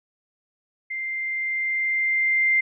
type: tone with level ramp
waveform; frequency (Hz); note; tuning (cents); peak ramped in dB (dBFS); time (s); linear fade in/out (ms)
sine; 2093; C7; 0; -27 to -16; 0.9-2.61; 10
effects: none